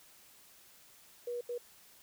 sine tone bursts at uneven times, 482.6 Hz, B4, 40 cents flat, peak -35 dBFS, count 2, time 1.27-1.41 / 1.49-1.58 s, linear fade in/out 5 ms, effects white hiss -60 dBFS RMS until 2.02 s

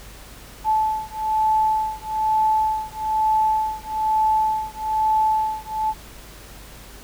sine beating tone pair, 869 / 870.1 Hz, A5 / A5, -22 / -20 cents, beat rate 1.1 Hz, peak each -21 dBFS, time 0.64-5.94 s, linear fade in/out 50 ms, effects added 50 Hz sine -43 dBFS peak until 7.03 s + pink hiss -43 dBFS RMS until 7.03 s

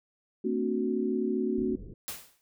sine chord, D dominant seventh, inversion second, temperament equal with one note detuned, 225.8 / 261.6 / 293.7 / 370 Hz, A3 / C4 / D4 / F#4, +45 / 0 / 0 / 0 cents, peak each -31 / -32 / -36 / -30 dBFS, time 0.44-1.76 s, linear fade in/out 10 ms
pink low-pass noise, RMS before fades -44 dBFS, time 1.58-1.94 s, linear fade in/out 2 ms, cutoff 450 Hz, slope 48 dB/octave
white noise with exponential decay, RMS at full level -34 dBFS, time 2.08-2.41 s, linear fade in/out 0 ms, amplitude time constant 70 ms
effects none

